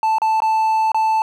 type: tone with dropouts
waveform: triangle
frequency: 880 Hz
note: A5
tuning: in tune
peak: -12 dBFS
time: 0.03-1.22 s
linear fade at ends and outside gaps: 1 ms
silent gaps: 0.184-0.218 / 0.403-0.42 / 0.918-0.945 s
effects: none